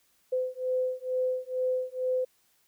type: beating tone pair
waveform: sine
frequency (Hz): 509 / 511.2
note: C5 / C5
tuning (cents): -48 / -40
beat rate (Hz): 2.2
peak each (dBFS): -30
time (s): 0.32-2.25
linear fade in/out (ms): 10
effects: white hiss -68 dBFS RMS until 2.67 s